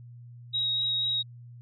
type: tone with vibrato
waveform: sine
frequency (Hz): 3800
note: A#7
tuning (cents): +33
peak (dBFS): -25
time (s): 0.53-1.23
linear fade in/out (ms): 20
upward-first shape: sine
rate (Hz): 4.1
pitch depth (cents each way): 10
effects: added 120 Hz sine -44 dBFS peak until 1.61 s